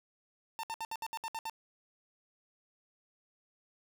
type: tone bursts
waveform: 45% pulse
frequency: 899 Hz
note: A5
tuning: 37 cents sharp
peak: -36 dBFS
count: 9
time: 0.59-1.497 s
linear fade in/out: 0 ms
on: 43 ms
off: 65 ms
effects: none